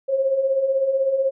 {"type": "beating tone pair", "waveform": "sine", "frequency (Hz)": [523.3, 539.3], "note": ["C5", "C#5"], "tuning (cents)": [0, -48], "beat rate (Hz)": 16, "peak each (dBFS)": [-26, -18], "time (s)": [0.08, 1.31], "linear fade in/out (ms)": 20, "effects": []}